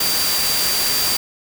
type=tone in noise; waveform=sine; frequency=4700 Hz; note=D8; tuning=1 cent sharp; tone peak=-21 dBFS; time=0-1.17 s; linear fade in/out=5 ms; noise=white; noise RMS=-20 dBFS; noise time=0-1.17 s; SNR=-4 dB; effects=none